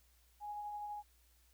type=tone with tremolo; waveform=sine; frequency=830.6 Hz; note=G#5; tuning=in tune; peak=-40 dBFS; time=0.4-1.03 s; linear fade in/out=50 ms; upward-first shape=sine; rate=12 Hz; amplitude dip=25%; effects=added 60 Hz sine -68 dBFS peak until 1.53 s + white hiss -72 dBFS RMS until 1.53 s